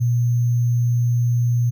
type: tone with sample-and-hold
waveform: sine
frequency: 119.8 Hz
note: A#2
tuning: 48 cents sharp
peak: -15 dBFS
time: 0-1.71 s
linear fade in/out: 20 ms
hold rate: 6300 Hz
effects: none